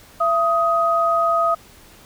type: tone pair together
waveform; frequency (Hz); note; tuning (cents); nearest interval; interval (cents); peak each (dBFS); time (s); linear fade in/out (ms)
sine; 672.8 / 1254; E5 / D#6; +35 / +13; major seventh; 1078; -19 / -17; 0.2-1.55; 10
effects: pink hiss -47 dBFS RMS until 2.05 s